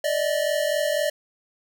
square tone pair together, 587.3 / 631.3 Hz, D5 / D#5, 0 / +25 cents, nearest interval minor second, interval 125 cents, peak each -24 / -26 dBFS, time 0.04-1.1 s, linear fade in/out 5 ms, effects none

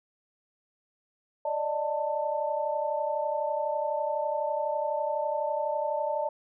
sine tone cluster, 583 / 615 / 889 Hz, D5 / D#5 / A5, -13 / -20 / +18 cents, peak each -31 dBFS, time 1.45-6.29 s, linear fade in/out 5 ms, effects none

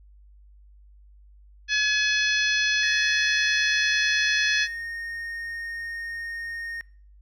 harmonic tone, 849 Hz, G#5, 38 cents sharp, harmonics 2 / 3 / 4 / 5 / 6 / 7, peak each -23 / -27 / -29 / -31 / -33 / -34 dBFS, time 1.68-4.68 s, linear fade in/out 50 ms
triangle tone, 1847 Hz, A#6, 16 cents flat, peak -29 dBFS, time 2.83-6.81 s, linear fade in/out 0 ms
effects noise-tail reverb RT60 0.5 s tail -24 dB re dry + added 50 Hz sine -49 dBFS peak until 7.21 s

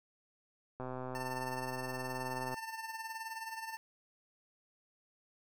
click train, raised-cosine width 1 ms, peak -28 dBFS, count 224, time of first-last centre 0.8-2.542 s, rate 128 Hz
25% pulse tone with tremolo, 895 Hz, A5, 29 cents sharp, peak -35 dBFS, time 1.15-3.77 s, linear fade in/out 0 ms, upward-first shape sine, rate 19 Hz, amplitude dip 60%
effects none

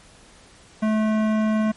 sine tone with hard clipping, 216.6 Hz, A3, 27 cents flat, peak -20 dBFS, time 0.82-1.72 s, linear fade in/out 10 ms, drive 16 dB, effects pink hiss -50 dBFS RMS until 1.76 s + MP3 48 kbps

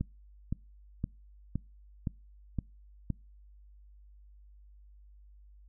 click train, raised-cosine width 5 ms, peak -19 dBFS, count 7, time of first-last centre 0.01-3.103 s, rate 1.94 Hz, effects noise-tail reverb RT60 0.3 s tail -26 dB re dry + added 50 Hz sine -53 dBFS peak until 5.68 s

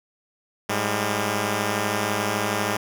5% pulse tone pair together, 106.58 / 201.2 Hz, G#2 / G3, +45 / +45 cents, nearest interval major seventh, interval 1100 cents, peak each -14 dBFS, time 0.69-2.77 s, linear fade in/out 5 ms, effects none

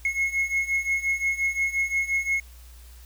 triangle beating tone pair, 2168 / 2173.7 Hz, C#7 / C#7, -39 / -35 cents, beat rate 5.7 Hz, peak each -26 / -23 dBFS, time 0.05-2.4 s, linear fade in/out 2 ms, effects added 60 Hz sine -44 dBFS peak until 3.05 s + white hiss -54 dBFS RMS until 3.05 s

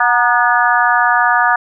harmonic tone with a mistuned harmonic, 243.5 Hz, B3, 24 cents flat, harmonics 3 / 4 / 5 / 6 / 7, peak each -16 / -16 / -16 / -16 / -16 dBFS, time 0-1.56 s, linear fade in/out 5 ms, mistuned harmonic 4, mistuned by -59 cents, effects none

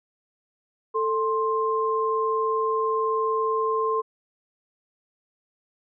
sine tone pair together, 442.6 / 1053.5 Hz, A4 / C6, +10 / +12 cents, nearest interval octave + minor third, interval 1502 cents, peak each -24 dBFS, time 0.94-4.02 s, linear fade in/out 20 ms, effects none

